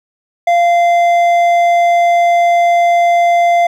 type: tone with hard clipping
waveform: triangle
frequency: 692 Hz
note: F5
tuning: 16 cents flat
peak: -9 dBFS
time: 0.47-3.67 s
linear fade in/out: 5 ms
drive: 10 dB
effects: none